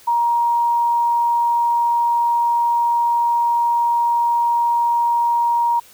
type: tone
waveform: sine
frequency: 943 Hz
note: A#5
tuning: 20 cents sharp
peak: -14 dBFS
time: 0.07-5.8 s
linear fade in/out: 10 ms
effects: white hiss -47 dBFS RMS until 5.93 s

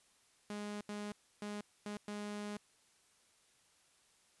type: tone bursts at uneven times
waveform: sawtooth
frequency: 207.3 Hz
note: G#3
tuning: 3 cents flat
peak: -37 dBFS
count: 5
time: 0.5-0.81 / 0.89-1.12 / 1.42-1.61 / 1.86-1.97 / 2.08-2.57 s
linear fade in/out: 2 ms
effects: white hiss -70 dBFS RMS until 4.4 s + resampled to 24000 Hz

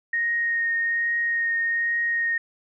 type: tone with vibrato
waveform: sine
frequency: 1860 Hz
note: A#6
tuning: 4 cents flat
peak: -21 dBFS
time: 0.13-2.38 s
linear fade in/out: 5 ms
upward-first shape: triangle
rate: 1.2 Hz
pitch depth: 13 cents each way
effects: none

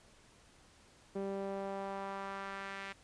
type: tone with band-pass filter sweep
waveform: sawtooth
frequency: 196 Hz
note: G3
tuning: in tune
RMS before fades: -41 dBFS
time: 1.15-2.93 s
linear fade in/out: 10 ms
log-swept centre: 400 to 2100 Hz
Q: 1.5
effects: pink hiss -63 dBFS RMS until 3.03 s + resampled to 22050 Hz

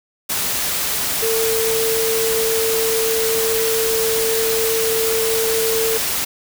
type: tone in noise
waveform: sine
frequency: 449.1 Hz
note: A4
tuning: 35 cents sharp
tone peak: -18 dBFS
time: 1.22-5.98 s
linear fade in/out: 10 ms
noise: white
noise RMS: -21 dBFS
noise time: 0.29-6.25 s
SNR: 0 dB
effects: none

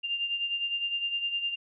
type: beating tone pair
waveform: sine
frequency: 2794 / 2803.8 Hz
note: F7 / F7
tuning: 0 / +6 cents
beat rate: 9.8 Hz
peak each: -29 / -36 dBFS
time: 0.03-1.56 s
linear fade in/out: 20 ms
effects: none

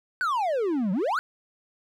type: exponential two-way sweep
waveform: triangle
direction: down then up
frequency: 1551 to 176.2 to 1551 Hz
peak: -21 dBFS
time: 0.21-1.19 s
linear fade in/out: 0 ms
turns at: 0.92 s
effects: none

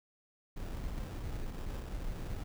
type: noise with sample-and-hold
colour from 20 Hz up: brown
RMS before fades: -39 dBFS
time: 0.56-2.44 s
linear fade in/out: 10 ms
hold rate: 2100 Hz
effects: none

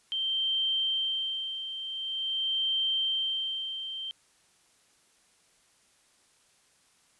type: tone with tremolo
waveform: sine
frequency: 3136 Hz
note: G7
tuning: in tune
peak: -25 dBFS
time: 0.12-4.11 s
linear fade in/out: 0 ms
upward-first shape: sine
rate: 0.46 Hz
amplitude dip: 65%
effects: white hiss -65 dBFS RMS until 7.19 s + resampled to 24000 Hz

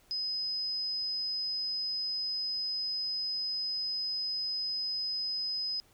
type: tone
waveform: sine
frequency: 5040 Hz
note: D#8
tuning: 21 cents sharp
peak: -31 dBFS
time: 0.11-5.8 s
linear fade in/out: 0 ms
effects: pink hiss -64 dBFS RMS until 5.93 s

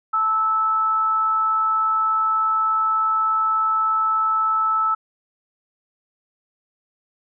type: tone pair together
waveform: sine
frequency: 880 / 1308.3 Hz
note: A5 / E6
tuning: 0 / -13 cents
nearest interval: perfect fifth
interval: 687 cents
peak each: -28 / -17 dBFS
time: 0.13-4.95 s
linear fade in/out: 10 ms
effects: none

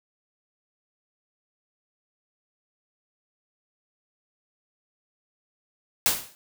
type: noise with exponential decay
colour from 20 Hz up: white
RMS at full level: -18 dBFS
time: 6.06-6.35 s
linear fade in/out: 0 ms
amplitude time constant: 62 ms
effects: none

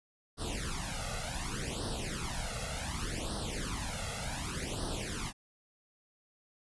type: noise with flanger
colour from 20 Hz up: pink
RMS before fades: -37 dBFS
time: 0.37-5.33 s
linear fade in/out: 50 ms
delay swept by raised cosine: 0.21 to 1.51 ms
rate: 0.67 Hz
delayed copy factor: +0.95
effects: resampled to 24000 Hz

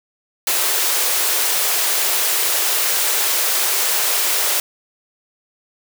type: high-pass noise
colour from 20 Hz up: white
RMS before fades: -18 dBFS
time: 0.47-4.6 s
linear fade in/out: 2 ms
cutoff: 350 Hz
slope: 48 dB/octave
effects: none

